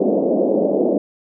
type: band-pass noise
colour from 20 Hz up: white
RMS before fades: -17 dBFS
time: 0-0.98 s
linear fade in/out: 5 ms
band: 200 to 610 Hz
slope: 48 dB/octave
effects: none